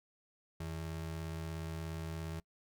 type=ring-modulated tone; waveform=square; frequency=123.47 Hz; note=B2; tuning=in tune; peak=-37 dBFS; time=0.6-2.4 s; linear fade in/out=5 ms; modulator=38.5 Hz; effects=noise-tail reverb RT60 0.1 s tail -24 dB re dry